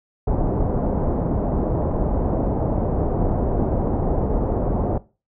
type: low-pass noise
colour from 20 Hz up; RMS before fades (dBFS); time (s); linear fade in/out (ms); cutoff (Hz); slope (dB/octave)
pink; -21; 0.27-4.98; 5; 770; 24
effects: noise-tail reverb RT60 0.3 s tail -19 dB re dry